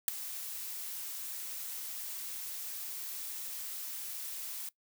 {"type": "noise with ADSR envelope", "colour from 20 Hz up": "blue", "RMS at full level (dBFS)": -21, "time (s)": [0.08, 4.69], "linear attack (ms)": 4, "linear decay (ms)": 3, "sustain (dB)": -20, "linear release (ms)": 4, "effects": ["noise-tail reverb RT60 0.1 s tail -19 dB re dry"]}